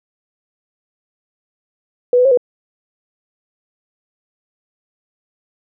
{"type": "tone with pitch steps", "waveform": "sine", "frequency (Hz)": [492.1, 499.4, 541, 491.3], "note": ["B4", "B4", "C#5", "B4"], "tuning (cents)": [-6, 19, -42, -9], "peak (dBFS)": -8, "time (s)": [2.13, 2.374], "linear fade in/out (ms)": 2, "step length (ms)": 61, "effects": []}